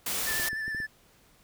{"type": "noise", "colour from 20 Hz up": "white", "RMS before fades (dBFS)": -31, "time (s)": [0.06, 0.49], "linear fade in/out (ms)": 5}
{"type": "tone with vibrato", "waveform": "triangle", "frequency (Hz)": 1760, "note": "A6", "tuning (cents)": 0, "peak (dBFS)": -29, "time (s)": [0.26, 0.87], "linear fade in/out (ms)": 20, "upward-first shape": "square", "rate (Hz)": 9.9, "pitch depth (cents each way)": 21}
{"type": "clicks", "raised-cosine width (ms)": 3, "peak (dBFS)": -30, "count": 6, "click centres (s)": [0.309, 0.398, 0.531, 0.68, 0.748, 0.802]}
{"effects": ["pink hiss -61 dBFS RMS until 1.43 s"]}